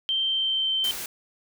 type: tone with pitch glide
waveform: sine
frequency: 3136 to 3107 Hz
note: G7 to G7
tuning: 0 to -16 cents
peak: -22 dBFS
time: 0.09-0.91 s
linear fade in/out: 0 ms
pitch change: -16 cents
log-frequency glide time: 0.22-0.73 s
type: noise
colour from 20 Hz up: white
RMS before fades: -34 dBFS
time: 0.84-1.06 s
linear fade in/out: 2 ms
effects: none